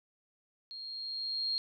sine tone with level ramp, 4238 Hz, C8, 21 cents sharp, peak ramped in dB -42 to -29 dBFS, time 0.71-1.58 s, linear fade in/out 0 ms, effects none

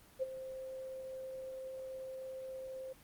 sine tone with ADSR envelope, 524 Hz, C5, 2 cents sharp, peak -30 dBFS, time 0.19-2.93 s, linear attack 34 ms, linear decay 21 ms, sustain -12 dB, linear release 7 ms, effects pink hiss -61 dBFS RMS until 3.03 s + Opus 24 kbps

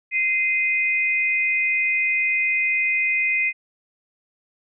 sine tone pair together, 2076 / 2489 Hz, C7 / D#7, -14 / 0 cents, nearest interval minor third, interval 314 cents, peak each -21 dBFS, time 0.11-3.53 s, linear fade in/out 50 ms, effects none

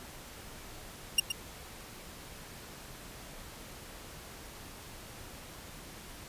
sawtooth tone with echo, 2805 Hz, F7, 7 cents sharp, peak -17 dBFS, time 1.18-1.2 s, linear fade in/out 5 ms, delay 120 ms, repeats 1, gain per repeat -9 dB, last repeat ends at 1.32 s, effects pink hiss -48 dBFS RMS until 6.28 s + resampled to 32000 Hz

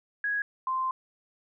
sine tone pair in turn, 1661.2 / 1042.3 Hz, G#6 / C6, 0 / -7 cents, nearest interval minor sixth, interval 807 cents, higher first, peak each -26 dBFS, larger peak neither, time 0.24-0.42 / 0.67-0.91 s, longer second, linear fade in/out 2 ms, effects none

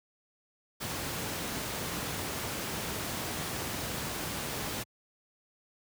pink noise, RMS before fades -35 dBFS, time 0.8-4.84 s, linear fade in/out 20 ms, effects high-pass 80 Hz 12 dB/octave

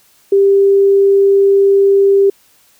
sine tone, 395.2 Hz, G4, 14 cents sharp, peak -6 dBFS, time 0.32-2.3 s, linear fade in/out 5 ms, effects white hiss -51 dBFS RMS until 2.79 s

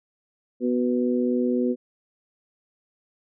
harmonic tone, 123.47 Hz, B2, in tune, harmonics 2 / 3 / 4, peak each -22 / -26 / -28 dBFS, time 0.6-1.76 s, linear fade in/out 50 ms, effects none

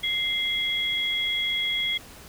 sine tone pair together, 2093 / 3322 Hz, C7 / G#7, 0 / 0 cents, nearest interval minor sixth, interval 800 cents, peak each -28 / -25 dBFS, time 0.03-1.98 s, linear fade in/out 10 ms, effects pink hiss -46 dBFS RMS until 2.28 s

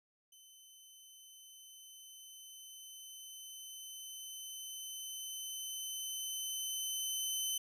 15% pulse tone with level ramp, 3054 Hz, G7, 46 cents flat, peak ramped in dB -51 to -27 dBFS, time 0.32-7.58 s, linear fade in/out 5 ms, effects none

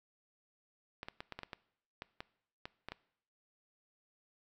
clicks, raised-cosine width 0.3 ms, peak -26 dBFS, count 12, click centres 1.031 / 1.085 / 1.205 / 1.323 / 1.39 / 1.433 / 1.532 / 2.021 / 2.205 / 2.655 / 2.886 / 2.92 s, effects noise-tail reverb RT60 0.7 s tail -21 dB re dry

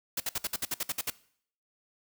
white noise bursts, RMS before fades -31 dBFS, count 11, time 0.17-1.102 s, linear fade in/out 5 ms, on 32 ms, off 58 ms, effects noise-tail reverb RT60 0.6 s tail -20 dB re dry

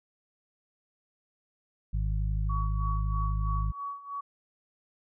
harmonic tone, 51.91 Hz, G#1, in tune, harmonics 1 / 2 / 3, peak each -27 / -33 / -37 dBFS, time 1.93-3.72 s, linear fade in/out 10 ms
sine tone with tremolo, 1128 Hz, C#6, 30 cents sharp, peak -32 dBFS, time 2.49-4.21 s, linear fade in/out 10 ms, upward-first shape sine, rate 3.1 Hz, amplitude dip 80%
effects none

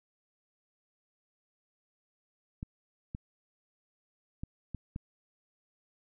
clicks, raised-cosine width 5 ms, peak -25 dBFS, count 5, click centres 2.629 / 3.149 / 4.435 / 4.747 / 4.961 s, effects none

